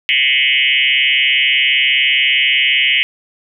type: tone with frequency modulation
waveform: sine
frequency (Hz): 2558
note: D#7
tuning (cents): +47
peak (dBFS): -10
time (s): 0.09-3.03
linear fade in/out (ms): 0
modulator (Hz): 135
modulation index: 4.2
effects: none